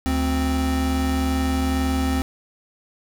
square tone pair together, 73.42 / 261.8 Hz, D2 / C4, 0 / +1 cents, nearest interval octave + minor seventh, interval 2201 cents, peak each -23 dBFS, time 0.06-2.22 s, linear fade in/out 0 ms, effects none

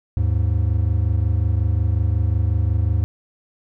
triangle tone pair together, 77.78 / 103.29 Hz, D#2 / G#2, 0 / -9 cents, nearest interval perfect fourth, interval 491 cents, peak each -17 dBFS, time 0.17-3.04 s, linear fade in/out 0 ms, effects none

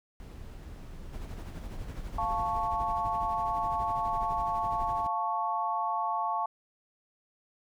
brown noise, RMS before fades -44 dBFS, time 0.2-2.65 s, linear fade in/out 0 ms
brown noise with tremolo, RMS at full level -38 dBFS, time 1.13-5.07 s, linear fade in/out 2 ms, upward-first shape sine, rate 12 Hz, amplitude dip 60%
sine chord, F augmented, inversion none, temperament equal, 698.5 / 880 / 1108.7 Hz, F5 / A5 / C#6, 0 / 0 / 0 cents, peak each -34 / -31 / -32 dBFS, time 2.18-6.46 s, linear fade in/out 5 ms
effects none

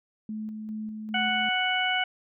sine tone with tremolo, 215.9 Hz, A3, 33 cents flat, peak -31 dBFS, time 0.29-1.49 s, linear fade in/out 2 ms, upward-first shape square, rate 2.5 Hz, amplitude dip 30%
harmonic tone, 740 Hz, F#5, in tune, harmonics 1 / 2 / 3 / 4, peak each -29 / -29 / -29 / -29 dBFS, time 1.14-2.04 s, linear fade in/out 5 ms
effects none

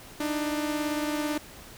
sawtooth beating tone pair, 297.4 / 315.4 Hz, D4 / D#4, +22 / +24 cents, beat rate 18 Hz, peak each -24 / -31 dBFS, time 0.2-1.38 s, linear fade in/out 5 ms, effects pink hiss -47 dBFS RMS until 1.77 s

